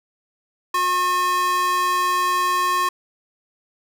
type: tone with high-pass filter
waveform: square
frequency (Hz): 361.1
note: F#4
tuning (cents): -42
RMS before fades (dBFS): -20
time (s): 0.74-2.89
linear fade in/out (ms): 5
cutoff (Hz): 970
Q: 2.7
effects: none